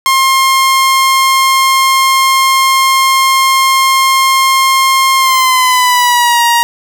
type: tone with pitch glide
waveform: sawtooth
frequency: 1065 to 943.3 Hz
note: C6 to A#5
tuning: +30 to +20 cents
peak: -3 dBFS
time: 0.06-6.63 s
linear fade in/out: 0 ms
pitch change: -210 cents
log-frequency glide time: 5.17-6.43 s
effects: none